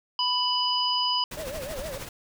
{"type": "harmonic tone", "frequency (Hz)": 992, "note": "B5", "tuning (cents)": 7, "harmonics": [1, 3, 5], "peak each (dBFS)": [-27, -27, -27], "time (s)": [0.19, 1.24], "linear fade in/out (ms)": 2}
{"type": "noise with tremolo", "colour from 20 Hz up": "pink", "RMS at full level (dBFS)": -35, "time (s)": [1.31, 2.09], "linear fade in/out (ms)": 5, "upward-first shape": "triangle", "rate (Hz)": 13, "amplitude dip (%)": 60}
{"type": "tone with vibrato", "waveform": "triangle", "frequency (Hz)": 574, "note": "D5", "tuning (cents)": -40, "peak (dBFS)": -32, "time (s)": [1.37, 1.98], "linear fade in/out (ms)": 2, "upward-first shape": "triangle", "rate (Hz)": 6.6, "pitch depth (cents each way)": 240}
{"effects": []}